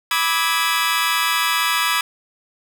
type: chord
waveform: 20% pulse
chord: E dominant seventh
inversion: second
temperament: equal with one note detuned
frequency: 987.8 / 1174.7 / 1289.9 / 1661.2 Hz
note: B5 / D6 / E6 / G#6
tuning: 0 / 0 / -38 / 0 cents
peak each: -18 dBFS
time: 0.11-2.01 s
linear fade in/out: 2 ms
effects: none